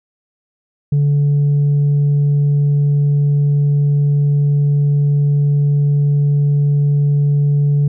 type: tone with tanh clipping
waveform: sine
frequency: 144.2 Hz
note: D3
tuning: 31 cents flat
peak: -11 dBFS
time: 0.92-7.88 s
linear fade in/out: 5 ms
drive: 1 dB
effects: none